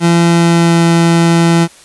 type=tone with pitch glide; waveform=30% pulse; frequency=169.8 to 168.04 Hz; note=F3 to E3; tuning=-48 to +34 cents; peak=-4 dBFS; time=0-1.68 s; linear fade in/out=50 ms; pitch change=-18 cents; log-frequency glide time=0.23-0.83 s; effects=white hiss -40 dBFS RMS until 1.84 s + resampled to 24000 Hz